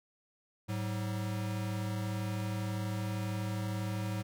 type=tone pair together; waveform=square; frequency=106.6 / 188.51 Hz; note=G#2 / F#3; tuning=+46 / +33 cents; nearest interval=minor seventh; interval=987 cents; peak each=-35 / -40 dBFS; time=0.68-4.23 s; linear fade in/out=20 ms; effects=none